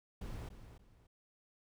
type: noise with echo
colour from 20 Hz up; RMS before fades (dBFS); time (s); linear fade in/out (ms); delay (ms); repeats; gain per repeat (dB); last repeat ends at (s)
brown; -44; 0.21-0.49; 5; 290; 2; -10; 1.07
effects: none